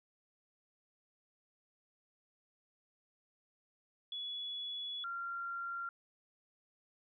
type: tone pair in turn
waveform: sine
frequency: 3397 / 1381.2 Hz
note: G#7 / F6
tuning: +38 / -20 cents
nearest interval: octave + major third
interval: 1558 cents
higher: first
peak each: -39 / -38 dBFS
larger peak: second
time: 4.12-5.04 / 5.04-5.89 s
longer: first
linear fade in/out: 2 ms
effects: none